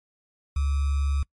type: tone with sample-and-hold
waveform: sine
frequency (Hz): 70.5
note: C#2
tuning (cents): +30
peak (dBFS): -21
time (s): 0.56-1.23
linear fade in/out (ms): 5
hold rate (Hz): 1225
effects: noise-tail reverb RT60 0.1 s tail -25 dB re dry + MP3 48 kbps